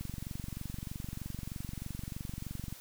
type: click train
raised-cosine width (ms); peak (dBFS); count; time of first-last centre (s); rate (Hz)
5; -27; 64; 0.01-2.726; 23.2
effects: white hiss -52 dBFS RMS until 2.8 s